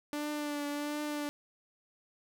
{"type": "tone with vibrato", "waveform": "sawtooth", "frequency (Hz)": 293.7, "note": "D4", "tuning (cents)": 0, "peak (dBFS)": -30, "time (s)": [0.13, 1.29], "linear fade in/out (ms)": 0, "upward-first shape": "triangle", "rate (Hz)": 1.4, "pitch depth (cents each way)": 31, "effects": []}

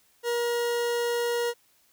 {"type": "tone", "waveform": "40% pulse", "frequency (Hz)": 475.5, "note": "A#4", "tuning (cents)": 34, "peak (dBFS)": -24, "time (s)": [0.23, 1.54], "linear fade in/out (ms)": 50, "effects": ["white hiss -64 dBFS RMS until 1.92 s"]}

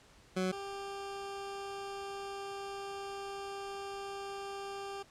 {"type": "tone pair in turn", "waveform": "20% pulse", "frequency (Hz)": [185.8, 395.9], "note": ["F#3", "G4"], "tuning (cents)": [7, 17], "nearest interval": "octave + minor second", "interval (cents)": 1310, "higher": "second", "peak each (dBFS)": [-26, -35], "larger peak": "first", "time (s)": [[0.36, 0.52], [0.52, 5.03]], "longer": "second", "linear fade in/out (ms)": 10, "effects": ["pink hiss -61 dBFS RMS until 5.1 s", "low-pass 8000 Hz 12 dB/octave"]}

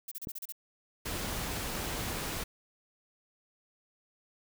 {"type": "noise bursts", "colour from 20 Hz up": "violet", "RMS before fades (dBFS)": -40, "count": 7, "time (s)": [0.08, 0.523], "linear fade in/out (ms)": 5, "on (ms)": 35, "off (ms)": 33}
{"type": "click", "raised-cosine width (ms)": 3, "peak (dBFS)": -26, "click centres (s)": 0.272}
{"type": "noise", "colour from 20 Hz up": "pink", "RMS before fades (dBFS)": -36, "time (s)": [1.05, 2.44], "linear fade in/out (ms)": 10}
{"effects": []}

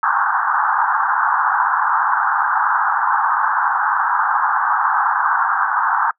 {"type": "band-pass noise", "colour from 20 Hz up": "pink", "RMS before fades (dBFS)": -17, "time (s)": [0.03, 6.11], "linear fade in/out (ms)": 2, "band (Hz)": [800, 1600], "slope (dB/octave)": 96, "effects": ["noise-tail reverb RT60 0.1 s tail -24 dB re dry"]}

